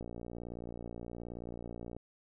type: click train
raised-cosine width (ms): 2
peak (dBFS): -30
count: 116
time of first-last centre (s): 0.01-1.966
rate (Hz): 58.8
effects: none